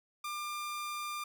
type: tone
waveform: sawtooth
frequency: 1196 Hz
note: D6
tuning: 31 cents sharp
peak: -33 dBFS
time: 0.24-1.24 s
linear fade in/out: 5 ms
effects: none